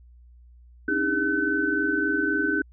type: tone cluster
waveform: sine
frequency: 271.4 / 291.2 / 314.8 / 403.2 / 1517 Hz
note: C#4 / D4 / D#4 / G4 / F#6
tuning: -36 / -15 / +20 / +49 / +43 cents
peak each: -33 / -30 / -28 / -30 / -24 dBFS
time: 0.88-2.62 s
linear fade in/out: 5 ms
effects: added 60 Hz sine -48 dBFS peak until 2.72 s